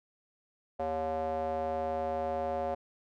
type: tone with band-pass filter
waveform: square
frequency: 79.3 Hz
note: D#2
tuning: 33 cents sharp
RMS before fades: -33 dBFS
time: 0.79-2.75 s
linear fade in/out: 10 ms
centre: 640 Hz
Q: 6.4
effects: none